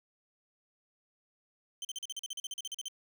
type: tone bursts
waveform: 25% pulse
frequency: 3102 Hz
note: G7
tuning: 19 cents flat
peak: -33 dBFS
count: 16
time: 1.82-2.883 s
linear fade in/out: 2 ms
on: 28 ms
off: 41 ms
effects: none